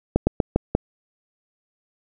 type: slowing click train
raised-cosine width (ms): 2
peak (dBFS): -3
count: 5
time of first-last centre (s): 0.16-0.75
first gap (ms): 110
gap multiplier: 1.2
effects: none